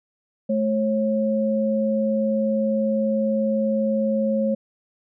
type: tone pair together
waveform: sine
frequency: 216.3 / 544 Hz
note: A3 / C#5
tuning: -29 / -33 cents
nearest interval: octave + major third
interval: 1596 cents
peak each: -21 / -22 dBFS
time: 0.49-4.55 s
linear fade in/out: 10 ms
effects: none